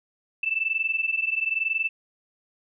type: tone pair together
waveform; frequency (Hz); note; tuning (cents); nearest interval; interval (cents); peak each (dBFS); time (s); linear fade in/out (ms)
sine; 2637 / 2658; E7 / E7; 0 / +14; unison; 14; -26; 0.43-1.89; 5
effects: none